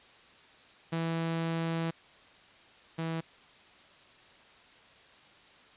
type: tone pair in turn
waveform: sawtooth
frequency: 164.81 / 163.39 Hz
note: E3 / E3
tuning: 0 / -15 cents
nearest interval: unison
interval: 15 cents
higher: first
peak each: -26 / -28 dBFS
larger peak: first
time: 0.92-1.91 / 2.98-3.21 s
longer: first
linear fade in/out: 10 ms
effects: white hiss -57 dBFS RMS until 5.76 s + resampled to 8000 Hz